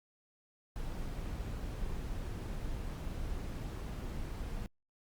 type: noise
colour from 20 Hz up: brown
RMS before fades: -39 dBFS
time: 0.76-4.66 s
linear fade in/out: 0 ms
effects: Opus 48 kbps